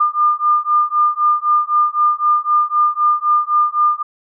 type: beating tone pair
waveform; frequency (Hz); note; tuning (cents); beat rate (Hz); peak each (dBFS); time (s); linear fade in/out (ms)
sine; 1203 / 1206.9; D6 / D6; +41 / +47; 3.9; -15; 0-4.03; 10
effects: none